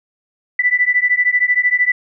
sine beating tone pair, 1974 / 1987 Hz, B6 / B6, -1 / +10 cents, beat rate 13 Hz, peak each -15 dBFS, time 0.59-1.92 s, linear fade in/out 5 ms, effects none

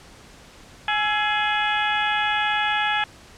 harmonic tone with a mistuned harmonic, 420.2 Hz, G#4, 20 cents sharp, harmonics 2 / 3 / 4 / 5 / 6 / 7 / 8, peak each -24 / -30 / -25 / -32 / -28 / -32 / -30 dBFS, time 0.88-3.04 s, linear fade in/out 2 ms, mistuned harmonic 3, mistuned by +93 cents, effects pink hiss -47 dBFS RMS until 3.37 s + low-pass 8000 Hz 12 dB/octave

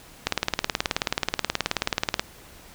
click train, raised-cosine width 0.2 ms, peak -4 dBFS, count 37, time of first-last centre 0.27-2.195 s, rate 18.7 Hz, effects pink hiss -48 dBFS RMS until 2.74 s

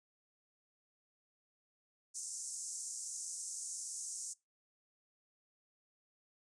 pink band-pass noise, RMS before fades -44 dBFS, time 2.14-4.34 s, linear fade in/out 20 ms, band 6000 to 9300 Hz, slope 48 dB/octave, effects noise-tail reverb RT60 0.2 s tail -22 dB re dry + resampled to 24000 Hz

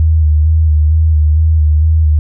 sine tone with vibrato, 77.78 Hz, D#2, in tune, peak -6 dBFS, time 0-2.19 s, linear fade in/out 0 ms, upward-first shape square, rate 2.2 Hz, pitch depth 35 cents each way, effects none

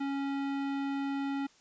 sine tone with hard clipping, 277 Hz, C#4, 1 cent flat, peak -33 dBFS, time 0-1.47 s, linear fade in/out 10 ms, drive 17 dB, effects white hiss -62 dBFS RMS until 1.6 s + resampled to 16000 Hz

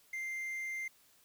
triangle tone with quantisation, 2093 Hz, C7, in tune, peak -35 dBFS, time 0.13-0.88 s, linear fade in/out 5 ms, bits 10, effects white hiss -66 dBFS RMS until 1.24 s

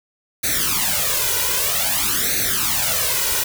white noise with flanger, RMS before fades -20 dBFS, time 0.43-3.44 s, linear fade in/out 10 ms, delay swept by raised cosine 0.48 to 2.08 ms, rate 0.52 Hz, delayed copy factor +0.85, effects none

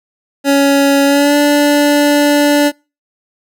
25% pulse tone with pitch glide, 279.3 to 291 Hz, C#4 to D4, +13 to -16 cents, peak -4 dBFS, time 0.44-2.72 s, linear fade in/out 50 ms, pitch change +71 cents, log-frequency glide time 1.05-1.36 s, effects noise-tail reverb RT60 0.3 s tail -26 dB re dry

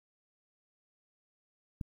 click, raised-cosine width 5 ms, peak -24 dBFS, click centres 1.812 s, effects 10-bit

